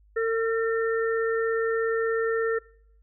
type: harmonic tone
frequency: 452.8 Hz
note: A4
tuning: 50 cents sharp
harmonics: 1 / 3 / 4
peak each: -23 / -33 / -32 dBFS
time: 0.16-2.59 s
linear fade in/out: 10 ms
effects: noise-tail reverb RT60 0.7 s tail -24 dB re dry + added 51 Hz sine -55 dBFS peak until 3.02 s